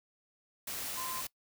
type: tone in noise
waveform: sine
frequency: 1034 Hz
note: C6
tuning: 21 cents flat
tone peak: -40 dBFS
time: 0.97-1.21 s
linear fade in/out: 5 ms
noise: white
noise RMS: -39 dBFS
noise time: 0.67-1.27 s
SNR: -4 dB
effects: noise-tail reverb RT60 0.1 s tail -22 dB re dry